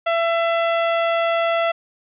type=tone; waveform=sawtooth; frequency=670 Hz; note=E5; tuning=28 cents sharp; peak=-13 dBFS; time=0.06-1.72 s; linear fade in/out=10 ms; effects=resampled to 8000 Hz + 9-bit